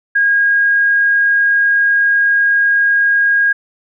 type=tone; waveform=sine; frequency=1632 Hz; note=G#6; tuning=31 cents flat; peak=-9 dBFS; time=0.15-3.53 s; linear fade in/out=10 ms; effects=none